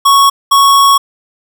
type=tone bursts at uneven times; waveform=square; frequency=1108.7 Hz; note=C#6; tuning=in tune; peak=-5 dBFS; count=2; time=0.05-0.3 / 0.51-0.98 s; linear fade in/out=10 ms; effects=none